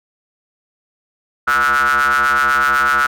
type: ring-modulated tone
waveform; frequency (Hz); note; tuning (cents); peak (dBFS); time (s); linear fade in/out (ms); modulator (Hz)
square; 69.2; C#2; -2; -10; 1.47-3.07; 10; 1380
effects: none